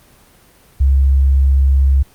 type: tone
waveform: sine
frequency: 67.8 Hz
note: C#2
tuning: 38 cents flat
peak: -8 dBFS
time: 0.8-2.03 s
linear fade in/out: 10 ms
effects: pink hiss -48 dBFS RMS until 2.14 s + Opus 24 kbps